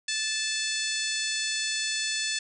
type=harmonic tone; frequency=875 Hz; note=A5; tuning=10 cents flat; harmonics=2 / 3 / 4 / 5 / 6 / 7 / 8 / 9 / 10; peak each=-34 / -35 / -34 / -34 / -36 / -38 / -38 / -39 / -41 dBFS; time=0.08-2.39 s; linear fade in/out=5 ms; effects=none